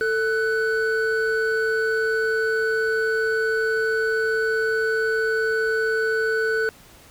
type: tone pair together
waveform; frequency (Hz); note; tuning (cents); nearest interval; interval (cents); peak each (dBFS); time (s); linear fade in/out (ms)
triangle; 444.1 / 1494.6; A4 / F#6; +16 / +17; octave + major sixth; 2101; -20 / -21; 0.01-6.69; 0
effects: pink hiss -49 dBFS RMS until 7.1 s